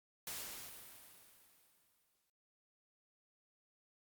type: noise with exponential decay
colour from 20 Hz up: white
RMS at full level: -43 dBFS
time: 0.27-2.3 s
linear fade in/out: 2 ms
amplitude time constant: 440 ms
effects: Opus 48 kbps